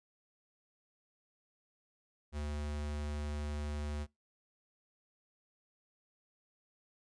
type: tone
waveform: square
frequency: 74 Hz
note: D2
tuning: 14 cents sharp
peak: -37 dBFS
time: 2.32-4.07 s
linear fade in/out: 50 ms
effects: noise-tail reverb RT60 0.2 s tail -24 dB re dry + resampled to 22050 Hz